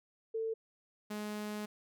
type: tone pair in turn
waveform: sine / sawtooth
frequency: 447.3 / 210.2 Hz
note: A4 / G#3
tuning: +28 / +21 cents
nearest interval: octave + minor second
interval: 1307 cents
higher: first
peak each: -33 / -34 dBFS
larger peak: first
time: 0.34-0.54 / 1.1-1.66 s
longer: second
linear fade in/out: 10 ms
effects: none